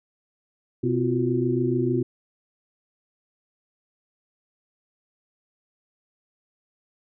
sine tone cluster, 126.6 / 253.8 / 341.8 / 368.6 Hz, B2 / B3 / F4 / F#4, +43 / +47 / -37 / -7 cents, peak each -26 dBFS, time 0.83-2.03 s, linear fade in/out 10 ms, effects none

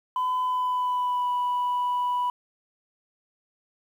sine tone with pitch glide, 1009 to 984.8 Hz, B5 to B5, +37 to -5 cents, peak -21 dBFS, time 0.16-2.3 s, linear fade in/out 2 ms, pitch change -42 cents, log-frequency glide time 0.42-1.3 s, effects tanh soft clip ceiling -21 dBFS + 9-bit

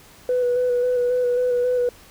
sine tone with vibrato, 493.9 Hz, B4, in tune, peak -16 dBFS, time 0.29-1.89 s, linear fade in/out 2 ms, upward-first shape square, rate 3.7 Hz, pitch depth 18 cents each way, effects tanh soft clip ceiling -14 dBFS + pink hiss -48 dBFS RMS until 2.1 s

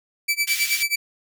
sawtooth tone with tremolo, 2315 Hz, D7, 25 cents flat, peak -14 dBFS, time 0.28-0.96 s, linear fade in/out 10 ms, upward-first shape sine, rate 9.4 Hz, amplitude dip 95%
pink high-pass noise, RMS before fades -28 dBFS, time 0.47-0.83 s, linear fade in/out 5 ms, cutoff 2200 Hz, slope 24 dB/octave
effects none

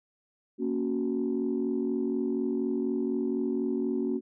sine chord, F# major, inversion first, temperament equal, 233.1 / 277.2 / 370 Hz, A#3 / C#4 / F#4, 0 / 0 / 0 cents, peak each -30 dBFS, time 0.58-4.21 s, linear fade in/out 50 ms, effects tanh soft clip ceiling -19 dBFS

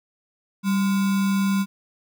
sine tone with sample-and-hold, 195.5 Hz, G3, 4 cents flat, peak -18 dBFS, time 0.63-1.66 s, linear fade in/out 50 ms, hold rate 1225 Hz, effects none

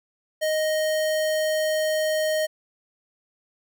square tone, 622.3 Hz, D#5, in tune, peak -22 dBFS, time 0.41-2.47 s, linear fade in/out 20 ms, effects none

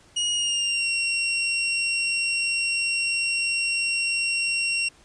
sawtooth tone with pitch glide, 2883 to 2743 Hz, F#7 to F7, -46 to -32 cents, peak -19 dBFS, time 0.16-4.89 s, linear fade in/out 10 ms, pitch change -86 cents, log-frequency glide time 0.33-0.87 s, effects pink hiss -55 dBFS RMS until 5.04 s + resampled to 22050 Hz

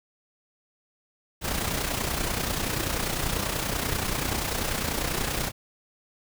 pink noise with amplitude modulation, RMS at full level -26 dBFS, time 1.41-5.52 s, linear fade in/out 50 ms, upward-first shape sine, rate 30.3 Hz, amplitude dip 55%, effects none

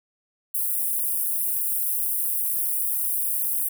white high-pass noise, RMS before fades -25 dBFS, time 0.54-3.69 s, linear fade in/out 10 ms, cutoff 9500 Hz, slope 48 dB/octave, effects none

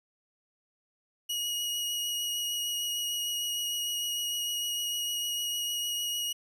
sawtooth tone with vibrato, 2894 Hz, F#7, 39 cents flat, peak -27 dBFS, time 1.29-6.33 s, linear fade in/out 10 ms, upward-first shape triangle, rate 6.6 Hz, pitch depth 13 cents each way, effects none

